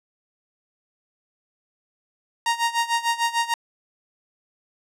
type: tone with tremolo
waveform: sawtooth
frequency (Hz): 932.3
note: A#5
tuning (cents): 0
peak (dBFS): -14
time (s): 2.46-3.54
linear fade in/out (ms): 2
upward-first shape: sine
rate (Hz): 6.7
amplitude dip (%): 85
effects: low-pass 10000 Hz 12 dB/octave